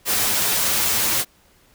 white noise with comb filter, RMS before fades -20 dBFS, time 0.05-1.25 s, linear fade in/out 50 ms, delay 9.3 ms, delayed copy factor +0.5, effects pink hiss -56 dBFS RMS until 1.74 s

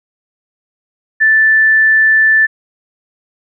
sine tone, 1760 Hz, A6, in tune, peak -6 dBFS, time 1.2-2.47 s, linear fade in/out 20 ms, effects none

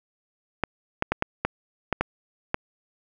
clicks, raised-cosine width 0.5 ms, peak -7 dBFS, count 8, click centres 0.637 / 1.024 / 1.12 / 1.224 / 1.45 / 1.927 / 2.01 / 2.544 s, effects none

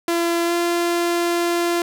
sawtooth tone with pitch glide, 340 to 344.3 Hz, F4 to F4, -46 to -25 cents, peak -14 dBFS, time 0.08-1.82 s, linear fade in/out 2 ms, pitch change +21 cents, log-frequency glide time 0.45-0.53 s, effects none

